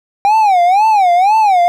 triangle tone with vibrato, 784 Hz, G5, in tune, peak -5 dBFS, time 0.25-1.68 s, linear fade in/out 0 ms, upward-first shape sine, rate 2 Hz, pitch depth 210 cents each way, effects none

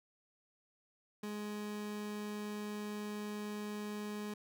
30% pulse tone, 209 Hz, G#3, 11 cents sharp, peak -37 dBFS, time 1.23-4.34 s, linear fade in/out 5 ms, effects none

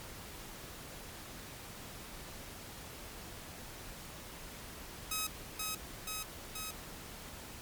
5% pulse tone with echo, 1272 Hz, D#6, 38 cents sharp, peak -22 dBFS, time 5.11-5.27 s, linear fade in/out 5 ms, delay 480 ms, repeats 3, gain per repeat -2 dB, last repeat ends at 6.71 s, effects pink hiss -48 dBFS RMS until 7.61 s + MP3 96 kbps

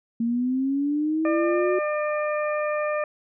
sine linear sweep, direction up, 228.1 to 370 Hz, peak -21 dBFS, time 0.2-1.79 s, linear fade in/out 5 ms
harmonic tone, 601 Hz, D5, 40 cents sharp, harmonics 1 / 2 / 3 / 4, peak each -24 / -30 / -34 / -36 dBFS, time 1.25-3.04 s, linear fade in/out 2 ms
effects none

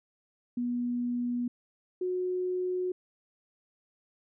sine tone pair in turn, 243 / 365 Hz, B3 / F#4, -28 / -24 cents, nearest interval perfect fifth, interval 704 cents, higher second, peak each -28 dBFS, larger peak neither, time 0.57-1.48 / 2.01-2.92 s, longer neither, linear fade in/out 5 ms, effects none

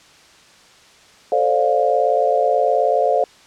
sine chord, D minor seventh, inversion second, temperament just, 440.5 / 528.6 / 587.3 / 704.8 Hz, A4 / C5 / D5 / F5, +2 / +18 / 0 / +16 cents, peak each -21 / -19 / -20 / -18 dBFS, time 1.32-3.24 s, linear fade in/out 2 ms, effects white hiss -48 dBFS RMS until 3.46 s + low-pass 6000 Hz 12 dB/octave

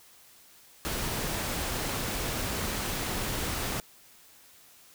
pink noise, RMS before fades -32 dBFS, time 0.85-3.8 s, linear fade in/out 0 ms, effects white hiss -56 dBFS RMS until 4.94 s

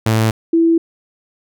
sawtooth / sine tone pair in turn, 110.9 / 331.2 Hz, A2 / E4, +14 / +8 cents, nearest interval octave + perfect fifth, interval 1894 cents, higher second, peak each -8 / -9 dBFS, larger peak first, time 0.06-0.31 / 0.53-0.78 s, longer neither, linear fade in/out 5 ms, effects none

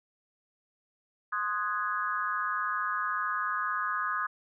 sine chord, Ab dominant seventh, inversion first, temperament equal, 1046.5 / 1244.5 / 1480 / 1661.2 Hz, C6 / Eb6 / Gb6 / Ab6, 0 / 0 / 0 / 0 cents, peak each -36 / -31 / -36 / -35 dBFS, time 1.32-4.27 s, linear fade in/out 10 ms, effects none

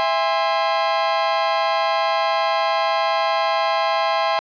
40% pulse chord, E augmented, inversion none, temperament equal with one note detuned, 659.3 / 816.3 / 1046.5 Hz, E5 / G#5 / B#5, 0 / -30 / 0 cents, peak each -21 dBFS, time 0-4.39 s, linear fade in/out 0 ms, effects resampled to 11025 Hz + 8-bit

